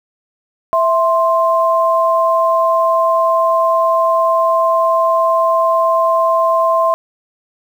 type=tone pair together; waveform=sine; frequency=659.3 / 1048.5 Hz; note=E5 / C6; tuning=0 / +3 cents; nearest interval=minor sixth; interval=803 cents; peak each=-13 dBFS; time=0.73-6.94 s; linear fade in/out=0 ms; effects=7-bit